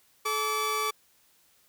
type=tone pair together; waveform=sawtooth; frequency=431.9 / 1153 Hz; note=A4 / D6; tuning=-32 / -32 cents; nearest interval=octave + perfect fourth; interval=1700 cents; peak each=-29 / -24 dBFS; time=0.25-0.91 s; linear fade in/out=10 ms; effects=white hiss -64 dBFS RMS until 1.68 s